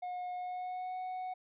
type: tone with pitch glide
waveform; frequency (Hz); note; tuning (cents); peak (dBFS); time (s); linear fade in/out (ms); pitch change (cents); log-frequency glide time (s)
triangle; 722 to 739.7; F#5 to F#5; -43 to -1; -35; 0.02-1.34; 10; +42; 0.34-0.97
effects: resampled to 8000 Hz